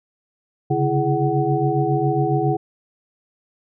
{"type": "tone cluster", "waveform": "sine", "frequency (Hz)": [135.6, 142.9, 334.8, 417.4, 748], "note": ["C#3", "D3", "E4", "G#4", "F#5"], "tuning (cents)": [-38, -47, 27, 9, 19], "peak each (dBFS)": -23, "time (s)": [0.7, 2.57], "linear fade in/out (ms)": 10, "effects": []}